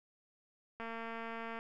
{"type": "click train", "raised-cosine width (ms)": 0.5, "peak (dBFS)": -29, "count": 181, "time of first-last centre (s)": [0.8, 1.589], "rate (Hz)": 228, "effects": []}